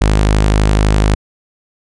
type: tone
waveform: sawtooth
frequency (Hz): 51.91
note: G#1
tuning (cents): 0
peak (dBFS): -5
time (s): 0.01-1.15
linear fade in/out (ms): 5
effects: resampled to 22050 Hz